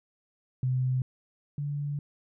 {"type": "tone pair in turn", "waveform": "sine", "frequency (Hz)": [128.4, 144.58], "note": ["C3", "D3"], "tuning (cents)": [-32, -27], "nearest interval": "major second", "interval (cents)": 205, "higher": "second", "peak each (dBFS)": [-24, -29], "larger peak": "first", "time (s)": [[0.63, 1.02], [1.58, 1.99]], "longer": "second", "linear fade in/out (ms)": 2, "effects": []}